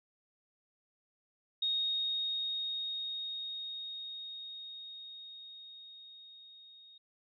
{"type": "tone with level ramp", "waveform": "sine", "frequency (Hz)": 3729, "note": "A#7", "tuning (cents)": 0, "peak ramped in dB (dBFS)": [-29, -54], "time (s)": [1.62, 6.98], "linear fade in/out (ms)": 5, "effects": []}